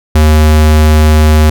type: tone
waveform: square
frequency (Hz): 77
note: D#2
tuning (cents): -17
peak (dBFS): -4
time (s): 0.15-1.5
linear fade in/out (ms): 5
effects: none